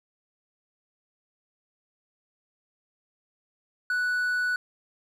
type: tone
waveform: triangle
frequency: 1480 Hz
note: F#6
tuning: in tune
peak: -22 dBFS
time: 3.9-4.56 s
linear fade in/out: 2 ms
effects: none